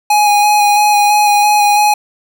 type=tone with vibrato; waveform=square; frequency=830.6 Hz; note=G#5; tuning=in tune; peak=-8 dBFS; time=0.1-1.94 s; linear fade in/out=5 ms; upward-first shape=square; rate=3 Hz; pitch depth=14 cents each way; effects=none